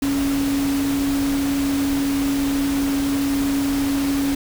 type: tone in noise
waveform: sine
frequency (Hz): 278.2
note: C#4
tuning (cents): +6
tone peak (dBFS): -18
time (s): 0.02-4.35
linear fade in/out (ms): 5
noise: pink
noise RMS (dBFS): -29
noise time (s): 0.02-4.35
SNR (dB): +8
effects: none